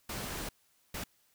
pink noise bursts at uneven times, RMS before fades -39 dBFS, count 2, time 0.09-0.49 / 0.94-1.04 s, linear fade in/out 5 ms, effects white hiss -70 dBFS RMS until 1.34 s

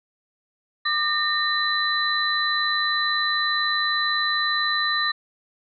sine tone cluster, 1196 / 1829 / 3999 Hz, D6 / A#6 / B7, +31 / -33 / +21 cents, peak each -26 / -24 / -24 dBFS, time 0.85-5.12 s, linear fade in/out 10 ms, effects none

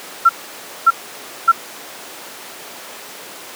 sine tone bursts, 1356 Hz, E6, 49 cents sharp, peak -5 dBFS, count 3, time 0.25-1.519 s, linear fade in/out 10 ms, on 43 ms, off 570 ms, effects pink hiss -33 dBFS RMS until 3.55 s + high-pass 400 Hz 12 dB/octave

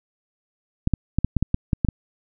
clicks, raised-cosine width 5 ms, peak -6 dBFS, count 10, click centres 0.874 / 0.937 / 1.186 / 1.246 / 1.367 / 1.426 / 1.544 / 1.732 / 1.848 / 1.887 s, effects none

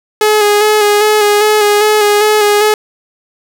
sawtooth tone with vibrato, 419.9 Hz, G#4, 19 cents sharp, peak -3 dBFS, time 0.21-2.74 s, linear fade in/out 2 ms, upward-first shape square, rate 2.5 Hz, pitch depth 25 cents each way, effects none

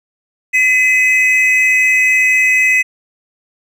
triangle tone pair together, 2024 / 2546 Hz, B6 / D#7, +42 / +39 cents, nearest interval major third, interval 397 cents, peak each -10 dBFS, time 0.53-2.83 s, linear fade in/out 20 ms, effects none

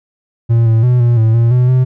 triangle tone with pitch steps, 116 / 112.9 / 124.1 / 119.4 / 111.7 / 116.6 / 124.8 / 128 Hz, A#2 / A2 / B2 / A#2 / A2 / A#2 / B2 / C3, -8 / +45 / +9 / +42 / +27 / +1 / +19 / -38 cents, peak -5 dBFS, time 0.49-1.85 s, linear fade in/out 20 ms, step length 170 ms, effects none

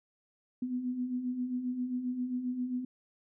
sine beating tone pair, 243.8 / 251.3 Hz, B3 / B3, -22 / +30 cents, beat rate 7.5 Hz, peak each -40 / -32 dBFS, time 0.62-2.85 s, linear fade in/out 5 ms, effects none

